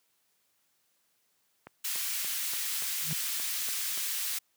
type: click train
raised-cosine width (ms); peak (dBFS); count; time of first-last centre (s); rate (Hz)
0.5; -29; 9; 1.67-3.975; 3.47
type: high-pass noise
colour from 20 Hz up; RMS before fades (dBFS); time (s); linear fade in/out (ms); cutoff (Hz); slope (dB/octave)
white; -33; 1.84-4.39; 10; 1800; 12
type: tone with exponential growth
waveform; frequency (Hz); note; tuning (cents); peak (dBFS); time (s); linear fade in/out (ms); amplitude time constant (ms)
sine; 155.8; D#3; +3; -28; 3-3.13; 2; 28
effects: white hiss -73 dBFS RMS until 4.56 s + high-pass 100 Hz 12 dB/octave